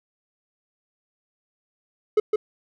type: tone with echo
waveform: triangle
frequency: 426.2 Hz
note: G#4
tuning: 45 cents sharp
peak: -12 dBFS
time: 2.17-2.2 s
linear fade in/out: 5 ms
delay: 160 ms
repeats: 1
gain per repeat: -3 dB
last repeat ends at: 2.36 s
effects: none